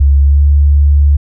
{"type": "tone with pitch glide", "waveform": "sine", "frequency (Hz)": [69.9, 71.99], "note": ["C#2", "D2"], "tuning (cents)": [15, -34], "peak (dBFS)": -4, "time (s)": [0, 1.17], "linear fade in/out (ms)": 10, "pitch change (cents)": 51, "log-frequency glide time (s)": [0.21, 0.43], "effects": []}